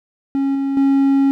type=tone with level steps; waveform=triangle; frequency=274.3 Hz; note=C#4; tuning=18 cents flat; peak=-13 / -15 / -9 dBFS; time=0.35-1.31 s; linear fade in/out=0 ms; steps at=0.55 / 0.77 s; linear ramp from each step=2 ms; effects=none